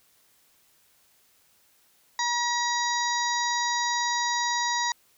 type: harmonic tone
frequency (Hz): 958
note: A#5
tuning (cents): +47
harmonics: 1 / 2 / 4 / 5 / 6 / 7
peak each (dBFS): -27 / -30 / -33 / -34 / -35 / -35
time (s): 2.19-4.92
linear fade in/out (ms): 2
effects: white hiss -63 dBFS RMS until 5.17 s